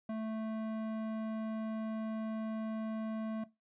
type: tone with band-pass filter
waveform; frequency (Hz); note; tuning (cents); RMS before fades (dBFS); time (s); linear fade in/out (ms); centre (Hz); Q
square; 220; A3; 0; -38; 0.09-3.44; 5; 440; 0.98
effects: noise-tail reverb RT60 0.2 s tail -17 dB re dry + resampled to 8000 Hz